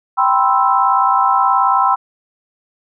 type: chord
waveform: sine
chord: C major seventh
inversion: second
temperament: equal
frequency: 784 / 987.8 / 1046.5 / 1318.5 Hz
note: G5 / B5 / C6 / E6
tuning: 0 / 0 / 0 / 0 cents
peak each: -16 dBFS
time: 0.17-1.96 s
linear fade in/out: 20 ms
effects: none